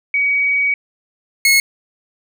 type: tone pair in turn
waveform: sine / sawtooth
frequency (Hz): 2261 / 2177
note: C#7 / C#7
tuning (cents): +34 / -32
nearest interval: minor second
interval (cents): 66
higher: first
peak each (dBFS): -13 / -6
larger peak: second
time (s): 0.14-0.74 / 1.45-1.6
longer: first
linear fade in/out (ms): 2
effects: none